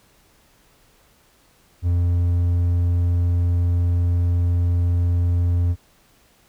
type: tone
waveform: triangle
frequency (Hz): 87.2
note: F2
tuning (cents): -2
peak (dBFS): -14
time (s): 1.82-5.76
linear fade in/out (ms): 50
effects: pink hiss -57 dBFS RMS until 6.48 s